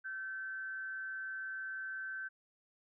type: tone with frequency modulation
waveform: sine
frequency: 1542 Hz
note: G6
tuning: 29 cents flat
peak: -39 dBFS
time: 0.04-2.29 s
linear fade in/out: 20 ms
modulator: 179 Hz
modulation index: 0.32
effects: none